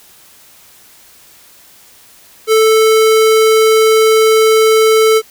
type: tone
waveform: square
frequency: 440 Hz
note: A4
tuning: in tune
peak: -7 dBFS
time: 2.47-5.22 s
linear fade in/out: 50 ms
effects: white hiss -43 dBFS RMS until 5.3 s